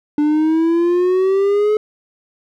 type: exponential sweep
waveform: triangle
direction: up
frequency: 294 to 429.4 Hz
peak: -10 dBFS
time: 0.18-1.77 s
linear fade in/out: 2 ms
effects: none